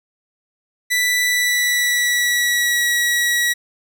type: tone with pitch glide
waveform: sawtooth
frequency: 1975.5 to 1922.6 Hz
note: B6 to B6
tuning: 0 to -47 cents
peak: -12 dBFS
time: 0.9-3.54 s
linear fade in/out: 20 ms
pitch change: -47 cents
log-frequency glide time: 1.23-2.88 s
effects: none